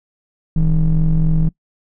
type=ring-modulated tone; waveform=triangle; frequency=69.3 Hz; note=C#2; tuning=in tune; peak=-6 dBFS; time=0.56-1.49 s; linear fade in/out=5 ms; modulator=91.2 Hz; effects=noise-tail reverb RT60 0.1 s tail -22 dB re dry